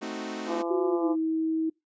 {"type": "chord", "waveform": "sawtooth", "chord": "A diminished seventh", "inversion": "none", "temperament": "equal", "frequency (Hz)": [220, 261.6, 311.1, 370], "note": ["A3", "C4", "Eb4", "Gb4"], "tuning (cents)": [0, 0, 0, 0], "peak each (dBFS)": [-34, -35, -34, -35], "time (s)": [0.01, 0.63], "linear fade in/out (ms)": 20}
{"type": "harmonic tone", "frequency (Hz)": 169.7, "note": "F3", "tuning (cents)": -49, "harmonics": [2, 3, 4, 5, 6, 7], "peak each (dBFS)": [-30, -34, -36, -38, -40, -41], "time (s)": [0.46, 1.16], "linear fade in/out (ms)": 50}
{"type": "tone with pitch glide", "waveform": "sine", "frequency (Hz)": [368.3, 320.6], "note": ["F#4", "E4"], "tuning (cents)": [-8, -48], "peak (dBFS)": -24, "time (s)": [0.7, 1.7], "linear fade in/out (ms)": 10, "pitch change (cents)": -240, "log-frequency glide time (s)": [0.88, 1.08]}
{"effects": ["noise-tail reverb RT60 0.2 s tail -25 dB re dry", "resampled to 16000 Hz"]}